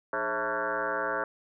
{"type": "tone with frequency modulation", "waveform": "sine", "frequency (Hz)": 1013, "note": "B5", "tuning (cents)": 44, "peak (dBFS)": -27, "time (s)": [0.13, 1.24], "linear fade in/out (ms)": 2, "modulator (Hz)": 119, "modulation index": 5.1, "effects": []}